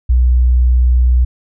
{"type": "tone", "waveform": "sine", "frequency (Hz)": 61.74, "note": "B1", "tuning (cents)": 0, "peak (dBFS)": -7, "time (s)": [0.09, 1.25], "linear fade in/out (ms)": 10, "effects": []}